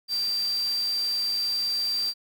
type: tone in noise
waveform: sine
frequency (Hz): 4699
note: D8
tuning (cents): 0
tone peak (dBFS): -24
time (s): 0.08-2.14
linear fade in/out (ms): 50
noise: white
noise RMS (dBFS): -41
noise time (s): 0.08-2.14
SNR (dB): +14
effects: none